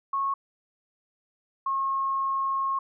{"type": "tone pair in turn", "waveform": "sine", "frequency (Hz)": [1097, 1083.1], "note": ["C#6", "C#6"], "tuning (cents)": [-18, -40], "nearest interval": "unison", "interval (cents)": 22, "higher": "first", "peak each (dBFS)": -24, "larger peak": "neither", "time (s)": [[0.13, 0.34], [1.66, 2.79]], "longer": "second", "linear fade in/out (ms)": 5, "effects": []}